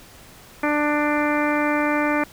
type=harmonic tone; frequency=296.3 Hz; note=D4; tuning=15 cents sharp; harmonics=1 / 2 / 3 / 4 / 5 / 6 / 7 / 8; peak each=-22 / -25 / -27 / -28 / -29 / -30 / -30 / -31 dBFS; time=0.63-2.24 s; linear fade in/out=5 ms; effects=pink hiss -46 dBFS RMS until 2.32 s